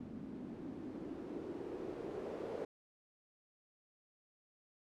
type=noise with low-pass filter sweep; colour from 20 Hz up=blue; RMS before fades=-45 dBFS; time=0-2.65 s; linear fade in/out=5 ms; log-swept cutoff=230 to 460 Hz; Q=3.8; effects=none